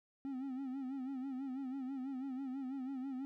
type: tone with vibrato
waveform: triangle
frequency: 264.9 Hz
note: C4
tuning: 22 cents sharp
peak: -37 dBFS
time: 0.25-3.25 s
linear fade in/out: 0 ms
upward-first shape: sine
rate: 6.1 Hz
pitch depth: 85 cents each way
effects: none